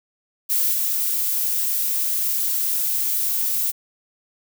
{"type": "noise with level steps", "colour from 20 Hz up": "violet", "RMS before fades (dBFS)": [-20, -22], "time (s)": [0.49, 3.72], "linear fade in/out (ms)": 20, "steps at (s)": 0.73, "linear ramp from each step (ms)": 2, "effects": []}